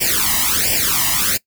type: noise with flanger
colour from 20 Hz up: white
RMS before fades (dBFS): -17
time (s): 0-1.38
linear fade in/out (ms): 20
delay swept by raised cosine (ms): 0.38 to 1.03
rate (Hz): 1.4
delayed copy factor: +1
effects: noise-tail reverb RT60 0.1 s tail -22 dB re dry